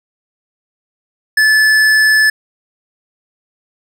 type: tone with hard clipping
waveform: sine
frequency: 1736 Hz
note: A6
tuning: 24 cents flat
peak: -9 dBFS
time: 1.37-2.3 s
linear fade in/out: 5 ms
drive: 11 dB
effects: none